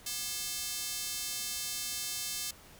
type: tone with high-pass filter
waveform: square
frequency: 240 Hz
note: B3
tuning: 49 cents flat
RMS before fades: -37 dBFS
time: 0.06-2.51 s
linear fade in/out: 5 ms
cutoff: 5000 Hz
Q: 0.84
effects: pink hiss -55 dBFS RMS until 2.79 s